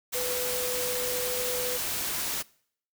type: tone in noise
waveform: sine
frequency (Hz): 497.8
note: B4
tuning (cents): +14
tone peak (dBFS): -31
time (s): 0.14-1.78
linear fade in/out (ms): 20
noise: white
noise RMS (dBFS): -31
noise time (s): 0.12-2.43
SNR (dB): -3
effects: noise-tail reverb RT60 0.6 s tail -23 dB re dry